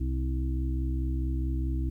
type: harmonic tone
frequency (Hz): 64.7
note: C2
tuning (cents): -19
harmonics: 1 / 2 / 4 / 5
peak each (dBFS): -27 / -36 / -39 / -38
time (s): 0-1.9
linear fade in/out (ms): 10
effects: 11-bit